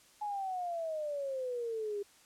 sine exponential sweep, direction down, 848 to 400 Hz, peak -34 dBFS, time 0.21-2.03 s, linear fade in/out 10 ms, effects white hiss -62 dBFS RMS until 2.25 s + low-pass 10000 Hz 12 dB/octave

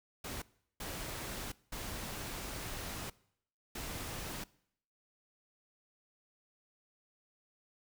pink noise bursts at uneven times, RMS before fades -42 dBFS, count 4, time 0.24-0.42 / 0.8-1.52 / 1.72-3.1 / 3.75-4.44 s, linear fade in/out 5 ms, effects noise-tail reverb RT60 0.7 s tail -22 dB re dry

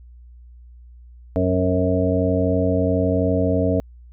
harmonic tone with a mistuned harmonic, 92 Hz, F#2, 9 cents flat, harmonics 1 / 2 / 3 / 5 / 6 / 7, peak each -22 / -25 / -22 / -24 / -26 / -24 dBFS, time 1.36-3.8 s, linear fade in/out 0 ms, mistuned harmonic 6, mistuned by -29 cents, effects added 60 Hz sine -41 dBFS peak until 4.12 s

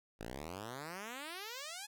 5% pulse exponential sweep, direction up, 51 to 863 Hz, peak -32 dBFS, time 0.19-1.87 s, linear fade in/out 20 ms, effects none

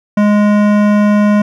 sine tone with hard clipping, 207.7 Hz, G#3, in tune, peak -9 dBFS, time 0.17-1.42 s, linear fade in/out 5 ms, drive 16 dB, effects none

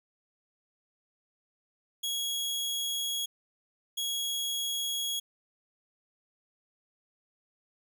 sawtooth tone pair in turn, 3322 / 3322 Hz, G#7 / G#7, 0 / 0 cents, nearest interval unison, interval 0 cents, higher neither, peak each -27 dBFS, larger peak neither, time 2.03-3.26 / 3.97-5.2 s, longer neither, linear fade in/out 10 ms, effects none

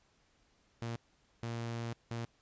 sawtooth tone bursts at uneven times, 116.5 Hz, A#2, 1 cent flat, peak -33 dBFS, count 3, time 0.82-0.96 / 1.43-1.93 / 2.11-2.25 s, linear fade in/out 0 ms, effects pink hiss -71 dBFS RMS until 2.41 s + resampled to 16000 Hz

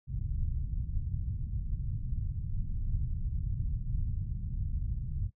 pink low-pass noise, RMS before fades -33 dBFS, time 0.07-5.31 s, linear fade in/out 50 ms, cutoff 130 Hz, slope 24 dB/octave, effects noise-tail reverb RT60 0.1 s tail -23 dB re dry

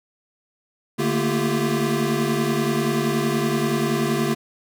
square tone cluster, 146.4 / 221.7 / 232.2 / 344.6 / 395.3 Hz, D3 / A3 / A#3 / F4 / G4, -5 / +13 / -7 / -23 / +15 cents, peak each -27 dBFS, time 0.98-4.35 s, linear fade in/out 20 ms, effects none

